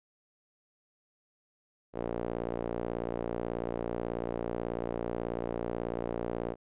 sawtooth tone with band-pass filter, 58.27 Hz, A#1, in tune, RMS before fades -35 dBFS, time 1.93-6.56 s, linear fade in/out 50 ms, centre 480 Hz, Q 1.6, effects resampled to 8000 Hz

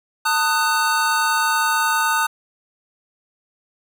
square chord, D# diminished, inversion second, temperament just, 896 / 1244.5 / 1493.4 Hz, A5 / D#6 / F#6, +31 / 0 / +16 cents, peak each -22 dBFS, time 0.25-2.27 s, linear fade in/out 10 ms, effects none

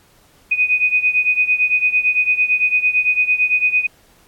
sine beating tone pair, 2489 / 2497.9 Hz, D#7 / D#7, 0 / +6 cents, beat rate 8.9 Hz, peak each -15 / -18 dBFS, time 0.51-3.87 s, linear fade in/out 10 ms, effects pink hiss -53 dBFS RMS until 4.27 s + AAC 64 kbps

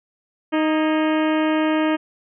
harmonic tone with a mistuned harmonic, 311.1 Hz, D#4, in tune, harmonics 1 / 2 / 3 / 4 / 5 / 6 / 7 / 8 / 9 / 10, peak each -18 / -24 / -28 / -30 / -32 / -34 / -35 / -36 / -37 / -38 dBFS, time 0.52-1.97 s, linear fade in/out 20 ms, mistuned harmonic 5, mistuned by +70 cents, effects none

